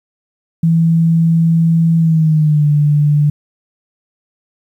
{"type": "tone with pitch glide", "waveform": "sine", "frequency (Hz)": [164.81, 147.68], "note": ["E3", "D3"], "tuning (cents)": [0, 10], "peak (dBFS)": -8, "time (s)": [0.63, 3.3], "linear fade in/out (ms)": 5, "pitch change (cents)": -190, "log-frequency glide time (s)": [1.98, 2.66], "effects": ["8-bit"]}